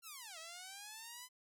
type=linear two-way sweep; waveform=5% pulse; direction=down then up; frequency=1400 to 634 to 1017 Hz; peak=-37 dBFS; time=0.02-1.29 s; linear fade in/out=50 ms; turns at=0.38 s; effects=none